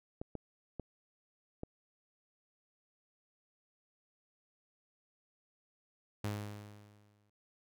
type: clicks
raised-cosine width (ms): 2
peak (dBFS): -27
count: 4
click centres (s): 0.215 / 0.353 / 0.797 / 1.634
type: tone with exponential decay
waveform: sawtooth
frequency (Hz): 103.83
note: G#2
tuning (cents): 0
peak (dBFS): -30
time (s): 6.24-7.3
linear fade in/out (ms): 5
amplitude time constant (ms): 230
effects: none